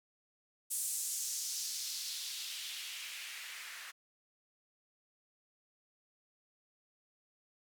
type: noise with band-pass filter sweep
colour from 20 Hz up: blue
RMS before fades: -41 dBFS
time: 0.7-3.92 s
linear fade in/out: 20 ms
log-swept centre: 8900 to 1600 Hz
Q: 1.8
effects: none